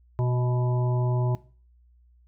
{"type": "harmonic tone with a mistuned harmonic", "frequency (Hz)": 123.47, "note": "B2", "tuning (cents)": 0, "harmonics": [1, 3, 5, 7, 8], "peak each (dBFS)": [-22, -32, -36, -39, -40], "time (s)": [0.19, 1.35], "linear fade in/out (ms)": 0, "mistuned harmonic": 5, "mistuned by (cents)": 24, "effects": ["noise-tail reverb RT60 0.4 s tail -19 dB re dry", "added 60 Hz sine -55 dBFS peak until 2.27 s"]}